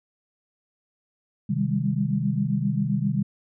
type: chord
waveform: sine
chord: Ab major seventh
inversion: first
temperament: equal with one note detuned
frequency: 130.81 / 155.56 / 196 / 203.6 Hz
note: C3 / Eb3 / G3 / Ab3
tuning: 0 / 0 / 0 / -34 cents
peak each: -27 dBFS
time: 1.49-3.23 s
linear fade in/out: 10 ms
effects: none